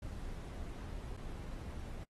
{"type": "noise with dropouts", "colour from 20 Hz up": "brown", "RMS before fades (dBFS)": -44, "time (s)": [0.02, 2.04], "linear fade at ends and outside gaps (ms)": 5, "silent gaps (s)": [1.168, 1.173], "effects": ["noise-tail reverb RT60 0.1 s tail -24 dB re dry", "AAC 32 kbps"]}